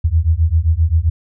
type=beating tone pair; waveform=sine; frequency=77.78 / 85.38 Hz; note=D#2 / F2; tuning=0 / -39 cents; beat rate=7.6 Hz; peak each=-14 dBFS; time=0.04-1.1 s; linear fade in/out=10 ms; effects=none